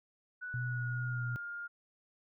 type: tone with pitch glide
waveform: sine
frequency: 1480 to 1411.5 Hz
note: F#6 to F6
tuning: 0 to +18 cents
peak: -39 dBFS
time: 0.41-1.68 s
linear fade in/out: 20 ms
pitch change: -82 cents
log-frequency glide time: 0.55-1.23 s
type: tone with vibrato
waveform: sine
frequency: 121.7 Hz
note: B2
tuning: 25 cents flat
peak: -34 dBFS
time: 0.54-1.36 s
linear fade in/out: 0 ms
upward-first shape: sine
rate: 2.4 Hz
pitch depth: 17 cents each way
effects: none